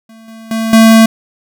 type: tone with level steps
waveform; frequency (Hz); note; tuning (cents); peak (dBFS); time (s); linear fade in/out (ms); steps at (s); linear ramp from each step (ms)
square; 223.8; A3; +30; -36 / -31 / -14 / -3; 0.09-1.06; 5; 0.28 / 0.51 / 0.73; 2
effects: none